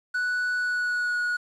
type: tone with pitch glide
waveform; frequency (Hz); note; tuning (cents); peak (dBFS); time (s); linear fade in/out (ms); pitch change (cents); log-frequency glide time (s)
triangle; 1480 to 1456.3; F#6 to F#6; 0 to -28; -22; 0.14-1.37; 10; -28; 0.56-1.19
effects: resampled to 22050 Hz + 9-bit